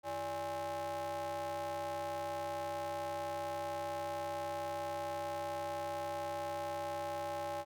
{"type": "ring-modulated tone", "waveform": "square", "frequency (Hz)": 122.2, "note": "B2", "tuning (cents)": -18, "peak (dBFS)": -35, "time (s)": [0.03, 7.65], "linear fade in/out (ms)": 50, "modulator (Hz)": 701, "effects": []}